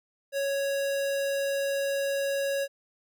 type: tone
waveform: square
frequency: 554.4 Hz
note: C#5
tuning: in tune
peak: -27 dBFS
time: 0.32-2.68 s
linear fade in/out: 50 ms
effects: none